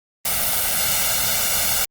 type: noise with comb filter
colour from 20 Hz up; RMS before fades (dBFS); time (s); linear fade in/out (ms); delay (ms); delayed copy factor
white; -20; 0.25-1.85; 5; 1.4; +0.95
effects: Opus 32 kbps